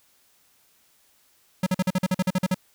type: tone bursts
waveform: square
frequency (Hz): 185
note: F#3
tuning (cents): 0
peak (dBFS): -20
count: 12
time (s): 1.63-2.545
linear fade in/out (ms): 5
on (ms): 35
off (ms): 45
effects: white hiss -62 dBFS RMS until 2.74 s